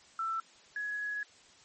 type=tone pair in turn; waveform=sine; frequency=1332 / 1678.2 Hz; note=E6 / G#6; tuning=+18 / +18 cents; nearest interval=major third; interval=400 cents; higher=second; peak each=-31 / -33 dBFS; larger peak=first; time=0.19-0.4 / 0.76-1.23 s; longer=second; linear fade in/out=2 ms; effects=white hiss -59 dBFS RMS until 1.64 s + MP3 32 kbps